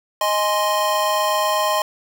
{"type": "chord", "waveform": "square", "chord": "Ab major", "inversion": "second", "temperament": "equal", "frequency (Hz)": [622.3, 830.6, 1046.5], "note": ["Eb5", "Ab5", "C6"], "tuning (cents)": [0, 0, 0], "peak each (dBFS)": [-22, -25, -21], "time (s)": [0.21, 1.82], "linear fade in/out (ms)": 2, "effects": []}